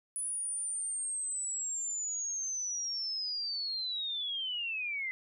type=linear sweep; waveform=sine; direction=down; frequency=9960 to 2026 Hz; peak=-33 dBFS; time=0.16-5.11 s; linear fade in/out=0 ms; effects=none